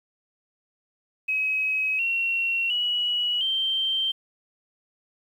sine tone with pitch steps, 2548 / 2731 / 2927 / 3137 Hz, D#7 / F7 / F#7 / G7, +41 / -39 / -19 / +1 cents, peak -22 dBFS, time 1.28-4.12 s, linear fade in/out 10 ms, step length 710 ms, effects 9-bit

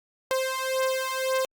sawtooth beating tone pair, 523 / 524.9 Hz, C5 / C5, -1 / +5 cents, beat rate 1.9 Hz, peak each -24 dBFS, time 0.31-1.45 s, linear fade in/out 0 ms, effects Opus 48 kbps

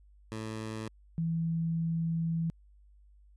15% pulse / sine tone pair in turn, 110 / 164.81 Hz, A2 / E3, 0 / 0 cents, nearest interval perfect fifth, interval 700 cents, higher second, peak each -30 / -28 dBFS, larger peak second, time 0.32-0.88 / 1.18-2.5 s, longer second, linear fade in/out 0 ms, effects added 50 Hz sine -56 dBFS peak until 3.36 s + resampled to 24000 Hz

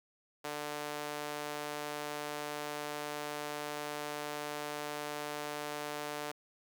sawtooth tone with high-pass filter, 148.2 Hz, D3, 16 cents sharp, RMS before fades -40 dBFS, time 0.44-6.32 s, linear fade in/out 10 ms, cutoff 520 Hz, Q 0.94, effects none

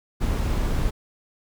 brown noise, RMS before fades -23 dBFS, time 0.2-0.91 s, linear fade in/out 20 ms, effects none

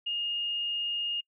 sine tone, 2842 Hz, F7, 30 cents sharp, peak -29 dBFS, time 0.06-1.21 s, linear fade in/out 10 ms, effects noise-tail reverb RT60 0.1 s tail -24 dB re dry

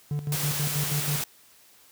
triangle tone with tremolo, 146.5 Hz, D3, 4 cents flat, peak -23 dBFS, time 0.11-1.21 s, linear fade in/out 0 ms, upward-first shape square, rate 6.2 Hz, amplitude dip 70%
white noise, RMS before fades -30 dBFS, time 0.32-1.24 s, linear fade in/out 2 ms
effects white hiss -56 dBFS RMS until 1.91 s + high-pass 60 Hz 12 dB/octave

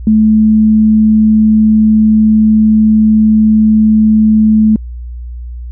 sine tone, 216.7 Hz, A3, 26 cents flat, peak -4 dBFS, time 0.07-4.76 s, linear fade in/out 2 ms, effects added 60 Hz sine -21 dBFS peak until 5.71 s

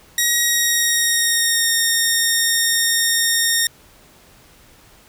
10% pulse tone with pitch glide, 1895 to 1844.2 Hz, A#6 to A#6, +28 to -19 cents, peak -6 dBFS, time 0.18-3.67 s, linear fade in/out 2 ms, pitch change -47 cents, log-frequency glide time 0.41-1.72 s, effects pink hiss -49 dBFS RMS until 5.08 s

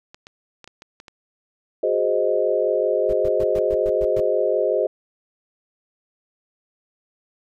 clicks, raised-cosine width 0.2 ms, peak -24 dBFS, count 7, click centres 0.145 / 0.269 / 0.643 / 0.676 / 0.821 / 1.001 / 1.082 s
sine chord, Ab dominant seventh, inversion third, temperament equal, 370 / 415.3 / 523.3 / 622.3 Hz, Gb4 / Ab4 / C5 / Eb5, 0 / 0 / 0 / 0 cents, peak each -25 / -23 / -22 / -22 dBFS, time 1.83-4.87 s, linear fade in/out 5 ms
brown noise bursts, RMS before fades -32 dBFS, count 8, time 3.09-4.204 s, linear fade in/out 5 ms, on 43 ms, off 110 ms
effects none

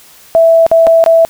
sine tone with dropouts, 659 Hz, E5, 1 cent flat, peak -3 dBFS, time 0.35-1.25 s, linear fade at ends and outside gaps 0 ms, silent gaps 0.665-0.715 / 0.868-0.872 / 1.04-1.062 s, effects white hiss -40 dBFS RMS until 1.29 s

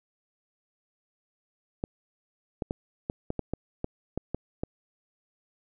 clicks, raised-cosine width 2 ms, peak -16 dBFS, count 11, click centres 1.839 / 2.622 / 2.709 / 3.099 / 3.304 / 3.393 / 3.536 / 3.844 / 4.176 / 4.346 / 4.635 s, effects none

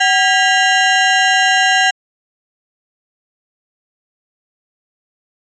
25% pulse ring-modulated tone, 1193 Hz, D6, 27 cents sharp, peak -3 dBFS, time 0-1.91 s, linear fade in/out 10 ms, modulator 433 Hz, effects resampled to 16000 Hz

